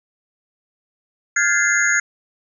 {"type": "tone cluster", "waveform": "sine", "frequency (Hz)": [1415, 1615, 1718, 2068, 6670], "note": ["F6", "G#6", "A6", "C7", "G#8"], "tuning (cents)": [22, -49, -42, -21, 7], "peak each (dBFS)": -21, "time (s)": [1.36, 2], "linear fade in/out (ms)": 5, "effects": []}